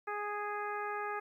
harmonic tone, 414.5 Hz, G#4, 3 cents flat, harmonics 1 / 2 / 3 / 4 / 5 / 6, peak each -41 / -40 / -40 / -43 / -48 / -52 dBFS, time 0.07-1.2 s, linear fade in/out 10 ms, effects 12-bit

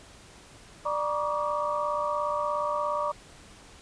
sine tone cluster, 593 / 950 / 1137 / 1194 Hz, D5 / A#5 / C#6 / D6, +17 / +33 / +44 / +28 cents, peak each -30 / -32 / -31 / -34 dBFS, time 0.85-3.12 s, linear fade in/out 10 ms, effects pink hiss -51 dBFS RMS until 3.81 s + resampled to 22050 Hz

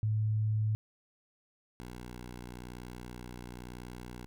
sine / 10% pulse tone pair in turn, 108 / 60.97 Hz, A2 / B1, -32 / -22 cents, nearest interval minor seventh, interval 990 cents, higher first, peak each -27 / -35 dBFS, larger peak first, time 0.03-0.75 / 1.8-4.26 s, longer second, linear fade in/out 0 ms, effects none

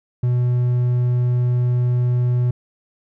triangle tone, 123.1 Hz, B2, 5 cents flat, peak -13 dBFS, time 0.23-2.51 s, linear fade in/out 5 ms, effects none

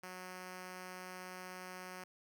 5% pulse tone, 183.5 Hz, F#3, 14 cents flat, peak -35 dBFS, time 0.03-2.04 s, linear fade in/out 5 ms, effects none

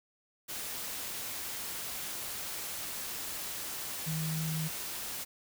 sine tone in noise, 158.7 Hz, D#3, 35 cents sharp, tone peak -32 dBFS, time 4.06-4.69 s, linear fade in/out 20 ms, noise white, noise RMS -39 dBFS, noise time 0.48-5.25 s, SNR +4 dB, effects none

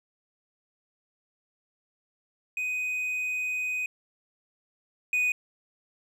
triangle tone pair in turn, 2500 / 2484 Hz, D#7 / D#7, +8 / -3 cents, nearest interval unison, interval 11 cents, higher first, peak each -26 / -21 dBFS, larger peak second, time 2.57-3.86 / 5.13-5.32 s, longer first, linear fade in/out 2 ms, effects none

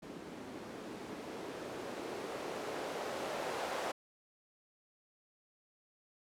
violet noise with low-pass filter sweep, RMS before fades -42 dBFS, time 0.02-3.92 s, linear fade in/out 10 ms, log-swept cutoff 260 to 600 Hz, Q 1.4, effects none

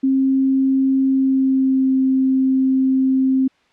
sine tone with pitch glide, 267 to 263.5 Hz, C4 to C4, +35 to +12 cents, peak -13 dBFS, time 0.03-3.48 s, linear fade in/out 10 ms, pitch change -23 cents, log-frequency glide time 1.08-1.95 s, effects white hiss -58 dBFS RMS until 3.72 s + low-pass 3000 Hz 12 dB/octave

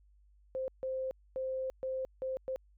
sine tone bursts at uneven times, 523 Hz, C5, 1 cent flat, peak -33 dBFS, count 6, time 0.55-0.68 / 0.83-1.11 / 1.36-1.7 / 1.83-2.05 / 2.22-2.37 / 2.48-2.56 s, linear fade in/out 0 ms, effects added 50 Hz sine -61 dBFS peak until 2.77 s

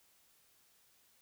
silence, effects white hiss -69 dBFS RMS until 1.21 s

